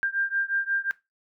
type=beating tone pair; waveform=sine; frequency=1590 / 1595.6 Hz; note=G6 / G6; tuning=+24 / +30 cents; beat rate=5.6 Hz; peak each=-27 / -28 dBFS; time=0.03-0.91 s; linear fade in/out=0 ms; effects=noise-tail reverb RT60 0.2 s tail -17 dB re dry